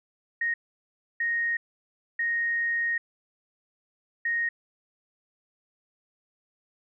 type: tone bursts at uneven times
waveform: sine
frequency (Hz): 1864.7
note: A#6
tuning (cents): 0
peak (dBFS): -24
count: 4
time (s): 0.41-0.54 / 1.2-1.57 / 2.19-2.98 / 4.25-4.49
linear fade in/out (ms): 5
effects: none